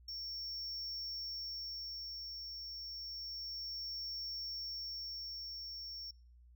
triangle tone with tremolo, 5470 Hz, F8, 37 cents flat, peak -39 dBFS, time 0.08-6.11 s, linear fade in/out 5 ms, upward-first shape sine, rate 0.3 Hz, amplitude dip 35%, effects noise-tail reverb RT60 0.6 s tail -25 dB re dry + added 60 Hz sine -58 dBFS peak until 6.55 s

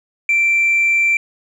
triangle tone with tanh clipping, 2348 Hz, D7, 1 cent flat, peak -12 dBFS, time 0.29-1.17 s, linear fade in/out 2 ms, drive 5 dB, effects none

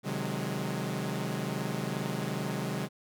sawtooth chord, Ab dominant seventh, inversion first, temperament equal with one note detuned, 130.81 / 152.98 / 185 / 207.7 Hz, C3 / Eb3 / Gb3 / Ab3, 0 / -29 / 0 / 0 cents, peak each -33 dBFS, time 0.03-2.89 s, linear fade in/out 50 ms, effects none

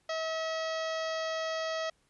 harmonic tone with a mistuned harmonic, 643 Hz, E5, 43 cents flat, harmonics 1 / 2 / 3 / 4 / 5 / 6 / 7 / 8 / 9 / 10, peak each -33 / -39 / -40 / -48 / -44 / -51 / -47 / -48 / -54 / -52 dBFS, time 0.09-1.9 s, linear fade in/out 5 ms, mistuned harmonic 5, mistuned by +19 cents, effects pink hiss -71 dBFS RMS until 2.09 s + resampled to 24000 Hz

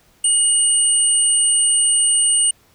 sine tone pair together, 2900 / 8827 Hz, F#7 / C#9, -35 / -8 cents, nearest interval octave + perfect fifth, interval 1927 cents, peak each -22 / -13 dBFS, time 0.24-2.51 s, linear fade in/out 5 ms, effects pink hiss -55 dBFS RMS until 2.74 s

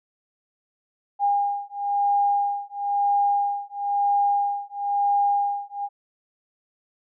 sine beating tone pair, 809 / 810 Hz, G#5 / G#5, -46 / -43 cents, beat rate 1 Hz, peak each -23 dBFS, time 1.19-5.89 s, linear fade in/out 50 ms, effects none

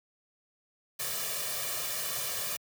white noise with comb filter, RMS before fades -34 dBFS, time 0.99-2.57 s, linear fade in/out 10 ms, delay 1.7 ms, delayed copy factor +0.75, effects high-pass 100 Hz 12 dB/octave

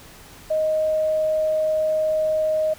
sine tone, 624 Hz, D#5, 5 cents sharp, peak -18 dBFS, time 0.5-2.74 s, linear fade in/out 10 ms, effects pink hiss -45 dBFS RMS until 2.78 s

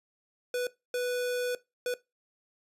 square tone bursts at uneven times, 493.6 Hz, B4, 1 cent flat, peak -29 dBFS, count 3, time 0.54-0.67 / 0.94-1.55 / 1.86-1.94 s, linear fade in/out 2 ms, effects noise-tail reverb RT60 0.2 s tail -18 dB re dry + resampled to 32000 Hz

